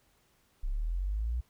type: linear sweep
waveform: sine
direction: up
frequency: 31.41 to 62 Hz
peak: -29 dBFS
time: 0.63-1.41 s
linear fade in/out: 10 ms
effects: pink hiss -69 dBFS RMS until 1.49 s